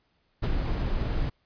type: noise with ADSR envelope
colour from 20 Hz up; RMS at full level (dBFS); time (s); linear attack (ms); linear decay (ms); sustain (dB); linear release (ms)
brown; -23; 0.42-1.3; 19; 45; -4; 12
effects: pink hiss -71 dBFS RMS until 1.45 s + resampled to 11025 Hz